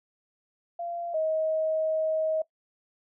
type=tone pair in turn; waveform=sine; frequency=688 / 632.2 Hz; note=F5 / D#5; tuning=-26 / +27 cents; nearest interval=minor second; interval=147 cents; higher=first; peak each=-31 / -24 dBFS; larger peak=second; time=0.79-1.14 / 1.14-2.42 s; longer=second; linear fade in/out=5 ms; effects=noise-tail reverb RT60 0.1 s tail -19 dB re dry